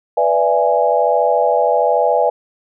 sine chord, E dominant seventh, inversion second, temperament equal with one note detuned, 493.9 / 587.3 / 668.5 / 830.6 Hz, B4 / D5 / E5 / G#5, 0 / 0 / +24 / 0 cents, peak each -17 dBFS, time 0.17-2.3 s, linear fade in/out 5 ms, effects none

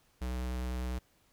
square tone with vibrato, 62.5 Hz, B1, 21 cents sharp, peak -34 dBFS, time 0.21-0.99 s, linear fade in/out 10 ms, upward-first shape sine, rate 10 Hz, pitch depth 12 cents each way, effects pink hiss -69 dBFS RMS until 1.32 s

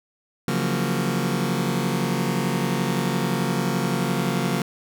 sawtooth chord, Gb major seventh, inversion second, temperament just, 138.75 / 173.43 / 185 / 231.2 Hz, Db3 / F3 / Gb3 / Bb3, +2 / -12 / 0 / -14 cents, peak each -23 dBFS, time 0.48-4.62 s, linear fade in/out 2 ms, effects none

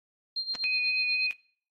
sine tone with tremolo, 4186 Hz, C8, in tune, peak -27 dBFS, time 0.36-1.27 s, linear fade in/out 5 ms, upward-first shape sine, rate 8.2 Hz, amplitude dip 75%
clicks, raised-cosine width 0.2 ms, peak -21 dBFS, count 2, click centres 0.551 / 0.555 s
sine tone with vibrato, 2489 Hz, D#7, in tune, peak -26 dBFS, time 0.64-1.31 s, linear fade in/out 0 ms, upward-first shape sine, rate 3.9 Hz, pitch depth 12 cents each way
effects noise-tail reverb RT60 0.5 s tail -23 dB re dry + AAC 48 kbps

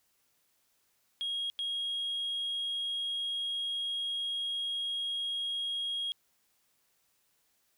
sine tone bursts at uneven times, 3277 Hz, G#7, 24 cents flat, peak -30 dBFS, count 2, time 1.21-1.5 / 1.59-6.12 s, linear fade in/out 0 ms, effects tanh soft clip ceiling -29 dBFS + white hiss -73 dBFS RMS until 7.77 s

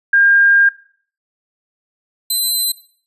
sine / 15% pulse tone pair in turn, 1608 / 4052 Hz, G6 / B7, +44 / +44 cents, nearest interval octave + major third, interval 1600 cents, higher second, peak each -8 / -8 dBFS, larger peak neither, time 0.13-0.69 / 2.3-2.72 s, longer first, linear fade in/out 5 ms, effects noise-tail reverb RT60 0.5 s tail -17 dB re dry + resampled to 32000 Hz

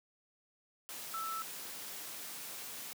sine tone in noise, 1318.5 Hz, E6, in tune, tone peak -37 dBFS, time 1.14-1.42 s, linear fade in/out 0 ms, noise white, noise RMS -45 dBFS, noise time 0.89-2.93 s, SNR +5 dB, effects high-pass 150 Hz 12 dB/octave

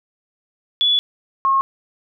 sine tone pair in turn, 3423 / 1081.9 Hz, A7 / C#6, -48 / -42 cents, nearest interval octave + minor sixth, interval 1994 cents, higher first, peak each -13 dBFS, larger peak neither, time 0.81-0.99 / 1.45-1.61 s, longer first, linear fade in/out 0 ms, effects none

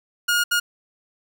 sawtooth tone bursts at uneven times, 1430 Hz, F6, 41 cents sharp, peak -14 dBFS, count 2, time 0.28-0.44 / 0.51-0.6 s, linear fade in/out 10 ms, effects none

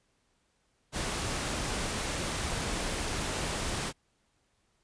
pink noise, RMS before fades -33 dBFS, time 0.92-3.93 s, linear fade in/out 50 ms, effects pink hiss -73 dBFS RMS until 4.83 s + resampled to 22050 Hz

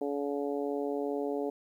harmonic tone, 142.5 Hz, C#3, 48 cents sharp, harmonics 2 / 3 / 4 / 5 / 6, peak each -35 / -33 / -38 / -41 / -46 dBFS, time 0.01-1.5 s, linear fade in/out 5 ms, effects 11-bit

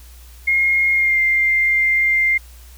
sine tone with pitch glide, 2143 to 2101 Hz, C7 to C7, +41 to +7 cents, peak -13 dBFS, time 0.47-2.38 s, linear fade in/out 10 ms, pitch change -34 cents, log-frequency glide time 0.93-1.19 s, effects added 60 Hz sine -39 dBFS peak until 2.77 s + white hiss -48 dBFS RMS until 2.77 s

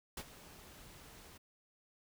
pink noise with ADSR envelope, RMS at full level -41 dBFS, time 0.17-1.38 s, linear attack 4 ms, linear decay 57 ms, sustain -15 dB, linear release 12 ms, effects none

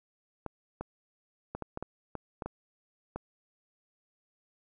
clicks, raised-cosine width 1 ms, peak -22 dBFS, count 10, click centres 0.463 / 0.81 / 1.55 / 1.623 / 1.774 / 1.826 / 2.153 / 2.422 / 2.46 / 3.16 s, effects none

